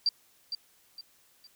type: tone with echo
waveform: sine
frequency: 4699 Hz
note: D8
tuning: in tune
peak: -22 dBFS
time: 0.06-0.09 s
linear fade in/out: 2 ms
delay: 460 ms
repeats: 3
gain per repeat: -9 dB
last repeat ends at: 1.47 s
effects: white hiss -64 dBFS RMS until 1.55 s